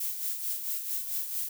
violet noise with tremolo, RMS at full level -31 dBFS, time 0-1.49 s, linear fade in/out 5 ms, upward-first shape sine, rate 4.5 Hz, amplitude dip 55%, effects none

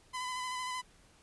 sawtooth tone with vibrato, 1009 Hz, B5, 37 cents sharp, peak -32 dBFS, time 0.13-0.82 s, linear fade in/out 20 ms, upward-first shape square, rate 13 Hz, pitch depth 19 cents each way, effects pink hiss -63 dBFS RMS until 1.22 s + resampled to 24000 Hz

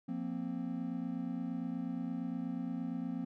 triangle chord, F suspended fourth, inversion none, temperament equal, 174.61 / 233.1 / 261.6 Hz, F3 / Bb3 / C4, 0 / 0 / 0 cents, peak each -39 / -38 / -37 dBFS, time 0.08-3.25 s, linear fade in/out 10 ms, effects none

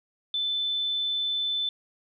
sine tone, 3520 Hz, A7, in tune, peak -25 dBFS, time 0.34-1.69 s, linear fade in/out 2 ms, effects none

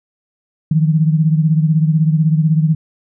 sine beating tone pair, 155.56 / 171.56 Hz, D#3 / F3, 0 / -31 cents, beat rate 16 Hz, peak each -11 / -17 dBFS, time 0.71-2.75 s, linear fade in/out 5 ms, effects none

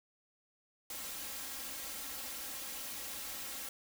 white noise with comb filter, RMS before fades -43 dBFS, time 0.9-3.69 s, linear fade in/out 2 ms, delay 3.7 ms, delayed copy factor +0.7, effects none

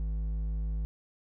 sine tone with hard clipping, 53.2 Hz, G#1, 42 cents sharp, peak -31 dBFS, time 0-0.85 s, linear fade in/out 0 ms, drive 6 dB, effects none

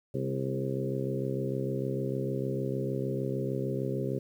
harmonic tone with a mistuned harmonic, 66.6 Hz, C2, 31 cents sharp, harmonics 2 / 3 / 4 / 5 / 6 / 7 / 8, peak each -33 / -38 / -39 / -39 / -35 / -41 / -39 dBFS, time 0.14-4.19 s, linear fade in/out 5 ms, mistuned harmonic 4, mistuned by -23 cents, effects 10-bit

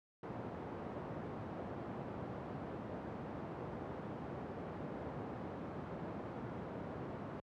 pink band-pass noise, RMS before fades -45 dBFS, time 0.23-7.4 s, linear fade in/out 2 ms, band 110 to 880 Hz, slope 12 dB/octave, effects high-pass 60 Hz 12 dB/octave

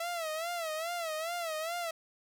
sawtooth tone with vibrato, 659.3 Hz, E5, in tune, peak -30 dBFS, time 0-1.91 s, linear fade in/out 5 ms, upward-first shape sine, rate 2.4 Hz, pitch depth 110 cents each way, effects none

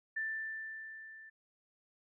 sine tone with level ramp, 1771 Hz, A6, 11 cents sharp, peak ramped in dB -33 to -51 dBFS, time 0.16-1.3 s, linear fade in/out 10 ms, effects none

